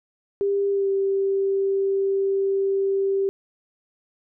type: tone with pitch glide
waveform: sine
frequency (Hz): 399.1 to 391.1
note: G4 to G4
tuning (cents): +31 to -4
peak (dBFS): -19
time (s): 0.41-3.29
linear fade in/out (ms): 0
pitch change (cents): -35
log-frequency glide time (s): 0.7-0.89
effects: none